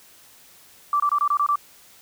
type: tone bursts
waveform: sine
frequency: 1166 Hz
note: D6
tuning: 13 cents flat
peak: -17 dBFS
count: 7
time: 0.93-1.557 s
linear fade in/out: 2 ms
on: 69 ms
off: 24 ms
effects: white hiss -51 dBFS RMS until 2.01 s